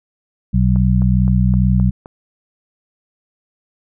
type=harmonic tone; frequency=62.4 Hz; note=B1; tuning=19 cents sharp; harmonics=1 / 2 / 3; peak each=-15 / -15 / -15 dBFS; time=0.53-1.91 s; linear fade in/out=20 ms
type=click train; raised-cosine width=1 ms; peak=-20 dBFS; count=6; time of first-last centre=0.76-2.059 s; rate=3.85 Hz
effects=none